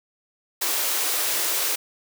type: high-pass noise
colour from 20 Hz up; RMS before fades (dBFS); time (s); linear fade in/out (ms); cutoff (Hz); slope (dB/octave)
white; -24; 0.61-1.76; 10; 300; 96
effects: none